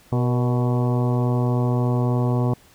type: harmonic tone with a mistuned harmonic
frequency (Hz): 123.47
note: B2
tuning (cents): 0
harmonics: 1 / 2 / 3 / 4 / 5 / 6 / 7 / 8 / 9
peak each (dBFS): -19 / -25 / -29 / -31 / -33 / -35 / -36 / -37 / -38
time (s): 0.12-2.54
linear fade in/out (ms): 5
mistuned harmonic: 4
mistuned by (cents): -47
effects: pink hiss -53 dBFS RMS until 2.74 s